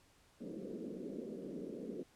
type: band-pass noise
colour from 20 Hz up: pink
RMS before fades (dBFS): -45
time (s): 0.4-2.04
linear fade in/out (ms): 20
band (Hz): 180 to 510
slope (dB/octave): 48
effects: pink hiss -68 dBFS RMS until 2.15 s + low-pass 11000 Hz 12 dB/octave